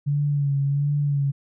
sine tone with vibrato, 142.4 Hz, C#3, 47 cents sharp, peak -19 dBFS, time 0.06-1.32 s, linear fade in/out 20 ms, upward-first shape sine, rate 1.4 Hz, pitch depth 39 cents each way, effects none

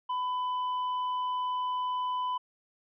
sine tone with hard clipping, 1001 Hz, B5, 23 cents sharp, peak -30 dBFS, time 0.09-2.38 s, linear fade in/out 10 ms, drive 4 dB, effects resampled to 11025 Hz

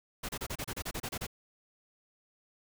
pink noise bursts, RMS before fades -37 dBFS, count 12, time 0.23-1.268 s, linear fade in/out 10 ms, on 59 ms, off 30 ms, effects none

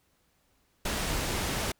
pink low-pass noise, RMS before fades -31 dBFS, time 0.85-1.72 s, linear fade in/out 5 ms, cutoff 11000 Hz, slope 12 dB/octave, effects pink hiss -70 dBFS RMS until 1.79 s

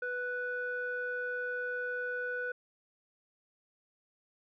square tone with low-pass filter, 493.9 Hz, B4, in tune, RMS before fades -36 dBFS, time 0.02-2.52 s, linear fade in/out 5 ms, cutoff 1400 Hz, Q 6, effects none

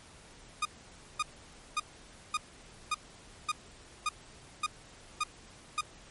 sawtooth tone bursts, 1227 Hz, D#6, 25 cents flat, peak -24 dBFS, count 10, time 0.62-5.81 s, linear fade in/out 5 ms, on 33 ms, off 540 ms, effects pink hiss -54 dBFS RMS until 6.1 s + MP3 48 kbps

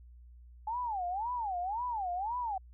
sine tone with vibrato, 836 Hz, G#5, 11 cents sharp, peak -32 dBFS, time 0.67-2.58 s, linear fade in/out 5 ms, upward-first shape sine, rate 1.9 Hz, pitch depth 300 cents each way, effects added 60 Hz sine -51 dBFS peak until 2.73 s

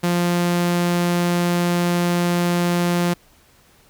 sawtooth tone, 174.61 Hz, F3, in tune, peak -13 dBFS, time 0.03-3.14 s, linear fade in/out 10 ms, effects pink hiss -54 dBFS RMS until 3.89 s

